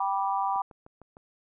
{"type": "chord", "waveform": "sine", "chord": "G major", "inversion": "none", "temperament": "just", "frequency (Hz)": [784, 980, 1176], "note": ["G5", "B5", "D6"], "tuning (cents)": [0, -14, 2], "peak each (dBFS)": [-28, -29, -32], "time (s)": [0, 0.62], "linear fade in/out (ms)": 5}
{"type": "click train", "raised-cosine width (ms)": 1, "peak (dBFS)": -34, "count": 5, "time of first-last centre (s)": [0.56, 1.169], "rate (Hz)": 6.57}
{"effects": []}